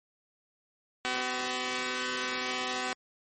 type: tone pair together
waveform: 5% pulse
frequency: 252.9 / 379.1 Hz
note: B3 / F#4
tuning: +41 / +42 cents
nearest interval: perfect fifth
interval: 701 cents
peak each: -22 dBFS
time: 1.05-2.93 s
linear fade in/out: 0 ms
effects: MP3 32 kbps